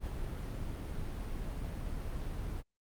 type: noise with ADSR envelope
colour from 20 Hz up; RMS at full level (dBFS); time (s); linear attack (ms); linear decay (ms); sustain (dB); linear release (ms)
brown; -35; 0-2.63; 68; 14; -3; 43
effects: Opus 32 kbps